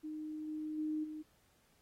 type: tone with level steps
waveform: sine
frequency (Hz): 308.1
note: D#4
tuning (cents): -17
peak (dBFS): -40 / -38 / -34 / -42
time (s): 0.03-1.23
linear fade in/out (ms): 20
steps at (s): 0.47 / 0.77 / 1.03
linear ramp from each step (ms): 20
effects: pink hiss -72 dBFS RMS until 1.81 s + AAC 48 kbps